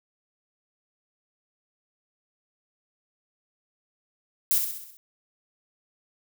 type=noise with echo; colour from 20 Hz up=violet; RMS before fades=-22 dBFS; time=4.51-4.58 s; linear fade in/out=0 ms; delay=65 ms; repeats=6; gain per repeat=-5 dB; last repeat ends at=4.97 s; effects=none